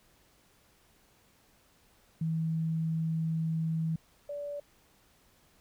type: tone pair in turn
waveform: sine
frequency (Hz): 161.5 / 578.4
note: E3 / D5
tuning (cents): -35 / -27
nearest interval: octave + minor seventh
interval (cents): 2208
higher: second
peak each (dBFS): -28 / -35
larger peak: first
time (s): 2.21-3.96 / 4.29-4.6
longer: first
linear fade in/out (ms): 5
effects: pink hiss -65 dBFS RMS until 5.6 s